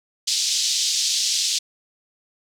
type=band-pass noise; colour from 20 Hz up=white; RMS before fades=-22 dBFS; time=0.27-1.59 s; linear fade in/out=10 ms; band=3500 to 6400 Hz; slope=24 dB/octave; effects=none